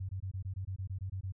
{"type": "tone bursts", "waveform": "sine", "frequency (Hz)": 95, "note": "F#2", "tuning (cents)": 46, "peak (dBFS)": -35, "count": 12, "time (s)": [0, 1.323], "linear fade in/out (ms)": 10, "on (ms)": 91, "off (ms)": 21, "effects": []}